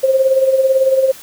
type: tone with tremolo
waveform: sine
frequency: 530 Hz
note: C5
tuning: 22 cents sharp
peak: -7 dBFS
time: 0.03-1.12 s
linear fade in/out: 10 ms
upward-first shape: sine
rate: 18 Hz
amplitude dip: 60%
effects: white hiss -37 dBFS RMS until 1.22 s